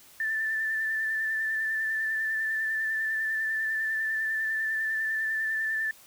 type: tone with vibrato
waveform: sine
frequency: 1768 Hz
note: A6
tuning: 8 cents sharp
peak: -26 dBFS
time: 0.2-5.91 s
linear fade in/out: 2 ms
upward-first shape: square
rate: 10 Hz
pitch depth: 17 cents each way
effects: white hiss -54 dBFS RMS until 6.06 s